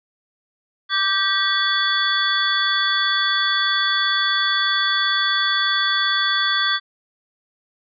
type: tone cluster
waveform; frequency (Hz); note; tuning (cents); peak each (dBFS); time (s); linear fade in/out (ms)
sine; 1171 / 1571 / 1928 / 3428 / 4510; D6 / G6 / B6 / A7 / C#8; -5 / +3 / -42 / -46 / +29; -24 / -22 / -26 / -21 / -26; 0.89-6.8; 50
effects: none